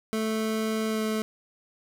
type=tone with pitch glide; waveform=25% pulse; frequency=219.5 to 217.6 Hz; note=A3 to A3; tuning=-4 to -19 cents; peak=-22 dBFS; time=0.13-1.22 s; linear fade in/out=0 ms; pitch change=-15 cents; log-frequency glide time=0.88-1.02 s; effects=none